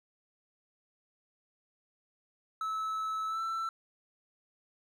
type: tone with pitch glide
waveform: triangle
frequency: 1302 to 1334 Hz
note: E6 to E6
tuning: -22 to +20 cents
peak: -30 dBFS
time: 2.61-3.69 s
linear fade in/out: 2 ms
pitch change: +42 cents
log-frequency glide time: 3.27-3.41 s
effects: none